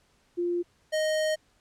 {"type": "tone pair in turn", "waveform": ["sine", "square"], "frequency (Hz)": [349.2, 622.2], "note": ["F4", "D#5"], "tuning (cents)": [0, 0], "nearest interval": "minor seventh", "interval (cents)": 1000, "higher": "second", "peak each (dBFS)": -25, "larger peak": "neither", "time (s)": [[0.37, 0.63], [0.92, 1.36]], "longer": "second", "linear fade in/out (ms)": 20, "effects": ["pink hiss -66 dBFS RMS until 1.6 s", "low-pass 9000 Hz 12 dB/octave"]}